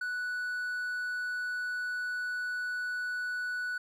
triangle tone, 1480 Hz, F#6, in tune, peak -30 dBFS, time 0.01-3.78 s, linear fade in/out 5 ms, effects none

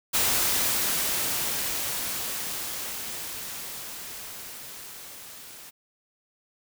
white noise with level ramp, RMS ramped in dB -23 to -45 dBFS, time 0.13-5.71 s, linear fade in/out 20 ms, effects none

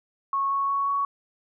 sine tone with pitch steps, 1100 / 1106.4 / 1112.8 / 1119.2 Hz, C#6 / C#6 / C#6 / C#6, -14 / -4 / +6 / +16 cents, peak -22 dBFS, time 0.33-1.05 s, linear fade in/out 2 ms, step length 180 ms, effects none

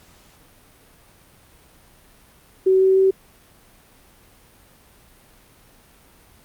sine tone with pitch steps, 378.3 / 380.7 / 383.1 Hz, F#4 / F#4 / G4, +38 / +49 / -40 cents, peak -12 dBFS, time 2.66-3.11 s, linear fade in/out 10 ms, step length 150 ms, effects pink hiss -52 dBFS RMS until 6.44 s + Opus 48 kbps

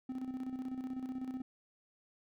triangle tone with tremolo, 258.3 Hz, C4, 22 cents flat, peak -34 dBFS, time 0.09-1.42 s, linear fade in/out 5 ms, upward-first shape square, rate 16 Hz, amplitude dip 55%, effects none

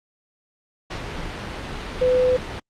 sine tone in noise, 505 Hz, B4, 39 cents sharp, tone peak -15 dBFS, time 2.01-2.37 s, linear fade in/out 10 ms, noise pink, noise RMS -30 dBFS, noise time 0.9-2.6 s, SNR +12 dB, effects low-pass 4000 Hz 12 dB/octave + Opus 48 kbps

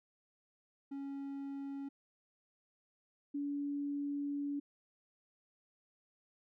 triangle / sine tone pair in turn, 277.2 / 285.7 Hz, C#4 / D4, 0 / -48 cents, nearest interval minor second, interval 52 cents, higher second, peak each -38 / -35 dBFS, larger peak second, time 0.91-1.89 / 3.34-4.6 s, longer second, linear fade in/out 10 ms, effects none

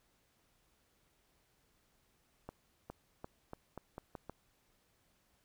accelerating click train, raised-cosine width 1 ms, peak -30 dBFS, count 8, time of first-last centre 2.49-4.296 s, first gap 410 ms, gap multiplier 0.84, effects pink hiss -74 dBFS RMS until 5.44 s

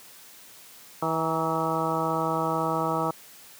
harmonic tone with a mistuned harmonic, 162 Hz, E3, 30 cents flat, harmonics 1 / 2 / 3 / 4 / 5 / 6 / 7 / 8, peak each -32 / -32 / -32 / -32 / -32 / -32 / -32 / -32 dBFS, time 1.02-3.11 s, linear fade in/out 5 ms, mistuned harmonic 6, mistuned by -56 cents, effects white hiss -49 dBFS RMS until 3.59 s + high-pass 100 Hz 12 dB/octave

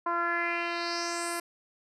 10% pulse tone with low-pass filter sweep, 342.4 Hz, F4, 34 cents flat, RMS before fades -31 dBFS, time 0.06-1.4 s, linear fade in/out 5 ms, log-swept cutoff 1100 to 11000 Hz, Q 3.7, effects none

